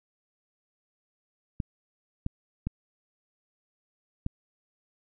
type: clicks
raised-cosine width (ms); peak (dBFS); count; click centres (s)
5; -17; 4; 1.602 / 2.264 / 2.67 / 4.264
effects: none